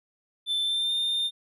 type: tone with pitch glide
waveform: triangle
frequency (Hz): 3535 to 3618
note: A7 to A7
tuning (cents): +7 to +48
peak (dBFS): -23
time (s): 0.46-1.31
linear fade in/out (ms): 50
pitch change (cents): +41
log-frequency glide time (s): 0.63-0.93
effects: none